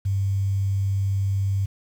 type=tone with quantisation; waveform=sine; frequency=98 Hz; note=G2; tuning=in tune; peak=-20 dBFS; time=0.05-1.66 s; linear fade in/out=10 ms; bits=8; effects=none